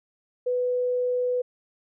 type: tone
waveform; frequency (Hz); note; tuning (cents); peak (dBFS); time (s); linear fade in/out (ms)
sine; 496.3; B4; +8; -22; 0.46-1.42; 10
effects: none